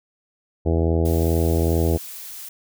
harmonic tone, 82.41 Hz, E2, in tune, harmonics 1 / 2 / 3 / 4 / 5 / 6 / 7 / 8 / 9 / 10, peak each -19 / -26 / -29 / -25 / -26 / -28 / -35 / -32 / -39 / -40 dBFS, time 0.65-1.98 s, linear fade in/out 20 ms
blue noise, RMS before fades -36 dBFS, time 1.05-2.49 s, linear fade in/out 5 ms
effects none

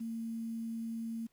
sine tone with quantisation, 227.6 Hz, A#3, 41 cents flat, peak -36 dBFS, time 0-1.27 s, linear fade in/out 10 ms, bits 10, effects pink hiss -75 dBFS RMS until 1.32 s

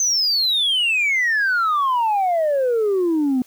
sine exponential sweep, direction down, 6272 to 246.9 Hz, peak -14 dBFS, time 0-3.42 s, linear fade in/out 2 ms, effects tanh soft clip ceiling -14 dBFS + white hiss -52 dBFS RMS until 3.46 s

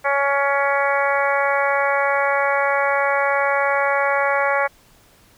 harmonic tone, 279.8 Hz, C#4, 16 cents sharp, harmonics 2 / 3 / 4 / 5 / 6 / 7 / 8, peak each -21 / -23 / -24 / -25 / -26 / -26 / -27 dBFS, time 0.04-4.68 s, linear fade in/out 20 ms, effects pink hiss -53 dBFS RMS until 5.37 s

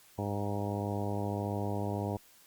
harmonic tone with a mistuned harmonic, 101.6 Hz, G#2, 38 cents flat, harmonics 1 / 2 / 3 / 4 / 5 / 6 / 7 / 8 / 9, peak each -35 / -38 / -40 / -41 / -42 / -43 / -43 / -44 / -45 dBFS, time 0.18-2.17 s, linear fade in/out 5 ms, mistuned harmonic 9, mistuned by +49 cents, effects white hiss -60 dBFS RMS until 2.46 s + Opus 48 kbps

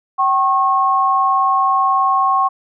sine tone pair together, 769 / 1087.5 Hz, G5 / C#6, -33 / -33 cents, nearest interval tritone, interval 600 cents, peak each -17 / -13 dBFS, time 0.18-2.49 s, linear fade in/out 20 ms, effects none

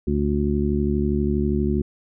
harmonic tone, 72.4 Hz, D2, 24 cents flat, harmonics 1 / 2 / 3 / 4 / 5, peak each -24 / -27 / -23 / -30 / -25 dBFS, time 0.07-1.82 s, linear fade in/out 5 ms, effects none

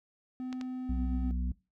triangle tone, 255 Hz, C4, 44 cents flat, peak -33 dBFS, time 0.4-1.31 s, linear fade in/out 0 ms
clicks, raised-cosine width 0.2 ms, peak -26 dBFS, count 2, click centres 0.528 / 0.612 s
harmonic tone, 61.74 Hz, B1, in tune, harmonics 1 / 3 / 4, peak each -30 / -39 / -42 dBFS, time 0.89-1.52 s, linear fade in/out 5 ms
effects noise-tail reverb RT60 0.3 s tail -22 dB re dry

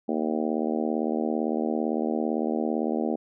harmonic tone, 77.78 Hz, D#2, in tune, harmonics 3 / 4 / 5 / 6 / 7 / 8 / 9 / 10, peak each -28 / -30 / -32 / -34 / -35 / -36 / -37 / -38 dBFS, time 0.08-3.16 s, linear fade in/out 10 ms, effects none

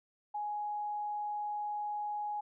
sine tone, 834 Hz, G#5, 7 cents sharp, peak -34 dBFS, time 0.34-2.41 s, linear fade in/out 10 ms, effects none

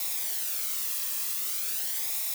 blue noise with flanger, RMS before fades -31 dBFS, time 0-2.34 s, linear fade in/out 2 ms, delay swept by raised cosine 0.65 to 1.38 ms, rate 0.45 Hz, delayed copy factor -0.55, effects none

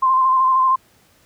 sine tone with vibrato, 1044 Hz, C6, 4 cents flat, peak -12 dBFS, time 0.02-0.76 s, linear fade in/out 10 ms, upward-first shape square, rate 13 Hz, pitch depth 22 cents each way, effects pink hiss -55 dBFS RMS until 1.25 s + high-pass 60 Hz 12 dB/octave

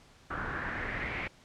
pink noise with low-pass filter sweep, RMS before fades -36 dBFS, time 0.3-1.28 s, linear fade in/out 10 ms, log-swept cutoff 1400 to 2300 Hz, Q 4.8, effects pink hiss -59 dBFS RMS until 1.44 s + low-pass 7000 Hz 12 dB/octave

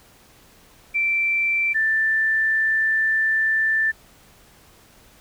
sine tone pair in turn, 2342 / 1770.4 Hz, D7 / A6, -5 / +10 cents, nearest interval perfect fourth, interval 485 cents, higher first, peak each -18 / -17 dBFS, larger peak second, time 0.94-1.74 / 1.74-3.92 s, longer second, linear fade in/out 20 ms, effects pink hiss -52 dBFS RMS until 5.2 s

